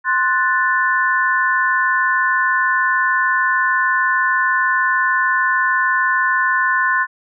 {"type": "chord", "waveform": "sine", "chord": "F# diminished", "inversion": "second", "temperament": "equal", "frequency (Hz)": [1046.5, 1480, 1760], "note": ["C6", "F#6", "A6"], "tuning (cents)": [0, 0, 0], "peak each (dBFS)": -18, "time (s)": [0.04, 7.07], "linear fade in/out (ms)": 50, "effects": []}